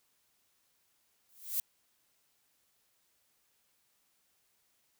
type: noise with exponential growth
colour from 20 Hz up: violet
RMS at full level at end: -29 dBFS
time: 1.29-1.6 s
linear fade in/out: 1 ms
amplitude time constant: 66 ms
effects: white hiss -74 dBFS RMS until 4.99 s